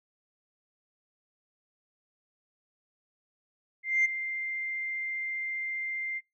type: tone with ADSR envelope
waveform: sine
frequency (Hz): 2095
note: C7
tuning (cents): +2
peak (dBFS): -19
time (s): 3.83-6.21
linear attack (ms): 220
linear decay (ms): 14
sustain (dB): -12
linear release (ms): 39
effects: noise-tail reverb RT60 0.2 s tail -25 dB re dry + tanh soft clip ceiling -17 dBFS